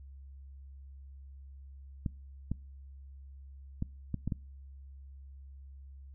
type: clicks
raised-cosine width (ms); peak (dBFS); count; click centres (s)
5; -20; 6; 2.062 / 2.516 / 3.824 / 4.143 / 4.276 / 4.322
effects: noise-tail reverb RT60 0.4 s tail -25 dB re dry + added 68 Hz sine -47 dBFS peak until 6.14 s